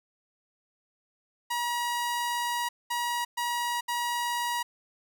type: tone bursts at uneven times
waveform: sawtooth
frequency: 958 Hz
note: A#5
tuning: 47 cents sharp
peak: -24 dBFS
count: 4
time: 1.5-2.69 / 2.9-3.25 / 3.37-3.81 / 3.88-4.63 s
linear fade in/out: 10 ms
effects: none